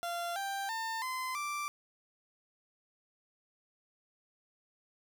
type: tone with pitch steps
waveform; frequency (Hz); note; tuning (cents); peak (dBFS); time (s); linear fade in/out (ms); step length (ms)
30% pulse; 690 / 788 / 900 / 1027.9 / 1173.9; F5 / G5 / A5 / C6 / D6; -21 / +9 / +39 / -31 / -1; -32; 0.03-1.68; 0; 330
effects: none